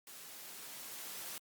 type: noise with level ramp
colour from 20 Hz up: white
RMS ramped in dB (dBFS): -52 to -44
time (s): 0.07-1.38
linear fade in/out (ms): 2
effects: high-pass 150 Hz 12 dB/octave + Opus 48 kbps